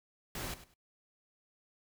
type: noise with echo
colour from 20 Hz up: pink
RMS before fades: -40 dBFS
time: 0.35-0.54 s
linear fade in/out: 2 ms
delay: 100 ms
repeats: 2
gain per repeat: -14 dB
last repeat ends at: 0.74 s
effects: noise-tail reverb RT60 0.1 s tail -21 dB re dry